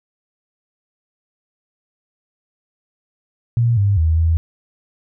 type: tone with pitch steps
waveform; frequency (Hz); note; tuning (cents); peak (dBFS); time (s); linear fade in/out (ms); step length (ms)
sine; 117.8 / 100.5 / 80.2 / 81.9; A#2 / G2 / E2 / E2; +19 / +44 / -47 / -11; -12; 3.57-4.37; 0; 200
effects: none